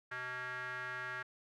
square tone with band-pass filter, 126.3 Hz, B2, 39 cents sharp, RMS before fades -42 dBFS, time 0.11-1.23 s, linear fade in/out 10 ms, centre 1600 Hz, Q 4.8, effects none

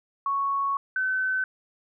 sine tone pair in turn, 1108.7 / 1522.5 Hz, C#6 / F#6, 0 / +49 cents, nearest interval perfect fourth, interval 549 cents, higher second, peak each -23 dBFS, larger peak neither, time 0.26-0.77 / 0.96-1.44 s, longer first, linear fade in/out 2 ms, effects none

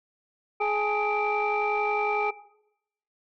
sine tone cluster, 421.4 / 820 / 871 / 1256 / 2345 Hz, G#4 / G#5 / A5 / D#6 / D7, +25 / -22 / -18 / +16 / -3 cents, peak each -27 / -26 / -33 / -32 / -31 dBFS, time 0.6-2.31 s, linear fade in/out 10 ms, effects noise-tail reverb RT60 0.8 s tail -18 dB re dry + tanh soft clip ceiling -16 dBFS

